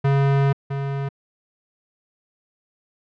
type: tone pair in turn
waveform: square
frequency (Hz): 138.59 / 138.59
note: C#3 / C#3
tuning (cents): 0 / 0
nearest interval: unison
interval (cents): 0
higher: neither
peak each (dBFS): -16 / -24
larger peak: first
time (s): 0.04-0.53 / 0.7-1.09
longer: first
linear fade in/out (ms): 10
effects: low-pass 2000 Hz 12 dB/octave